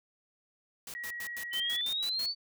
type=noise bursts; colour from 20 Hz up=white; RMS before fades=-43 dBFS; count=9; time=0.87-2.26 s; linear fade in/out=2 ms; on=70 ms; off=95 ms
type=tone; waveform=sine; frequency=1909 Hz; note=A#6; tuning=41 cents sharp; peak=-37 dBFS; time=0.95-1.81 s; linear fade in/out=0 ms
type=exponential sweep; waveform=sine; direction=up; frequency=3000 to 4579 Hz; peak=-30 dBFS; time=1.51-2.35 s; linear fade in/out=50 ms
effects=none